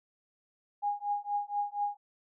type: tone with tremolo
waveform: sine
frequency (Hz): 820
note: G#5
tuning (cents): -22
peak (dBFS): -26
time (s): 0.82-1.97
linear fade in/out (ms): 20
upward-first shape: triangle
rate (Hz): 4.2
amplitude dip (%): 100
effects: none